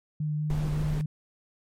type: tone with vibrato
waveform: sine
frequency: 151.2 Hz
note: D#3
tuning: 49 cents flat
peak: -26 dBFS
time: 0.2-1.06 s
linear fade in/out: 5 ms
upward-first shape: sine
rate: 5.2 Hz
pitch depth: 12 cents each way
type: noise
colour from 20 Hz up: brown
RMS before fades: -32 dBFS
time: 0.5-1.01 s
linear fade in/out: 0 ms
effects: MP3 64 kbps